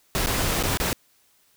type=noise with dropouts; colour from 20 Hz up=pink; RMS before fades=-24 dBFS; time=0.15-0.93 s; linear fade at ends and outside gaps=0 ms; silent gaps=0.261-0.27 / 0.627-0.636 / 0.773-0.8 s; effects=white hiss -62 dBFS RMS until 1.56 s